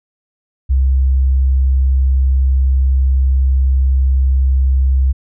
sine tone, 66 Hz, C2, 16 cents sharp, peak -9 dBFS, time 0.69-5.13 s, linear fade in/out 20 ms, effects none

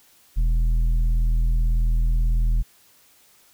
sine tone with tanh clipping, 40.85 Hz, E1, 15 cents flat, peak -18 dBFS, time 0.36-2.63 s, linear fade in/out 20 ms, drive 7 dB, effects white hiss -56 dBFS RMS until 3.53 s

